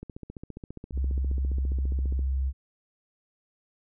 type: click train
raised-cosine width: 3 ms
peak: -26 dBFS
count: 33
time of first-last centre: 0.03-2.192 s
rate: 14.8 Hz
type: tone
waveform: sine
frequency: 66.4 Hz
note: C2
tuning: 26 cents sharp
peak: -24 dBFS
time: 0.92-2.53 s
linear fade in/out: 50 ms
effects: none